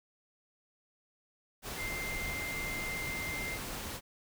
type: tone in noise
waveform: sine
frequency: 2093 Hz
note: C7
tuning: in tune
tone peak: -37 dBFS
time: 1.76-3.59 s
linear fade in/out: 50 ms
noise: pink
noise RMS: -40 dBFS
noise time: 1.62-4.01 s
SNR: 0 dB
effects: none